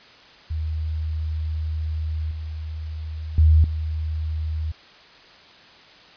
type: tone with level steps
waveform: sine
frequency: 78.4 Hz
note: D#2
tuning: 14 cents sharp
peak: -23 / -28 / -11 / -23 dBFS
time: 0.5-4.72 s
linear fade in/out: 10 ms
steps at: 2.31 / 3.38 / 3.64 s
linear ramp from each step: 2 ms
effects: white hiss -48 dBFS RMS until 6.16 s + resampled to 11025 Hz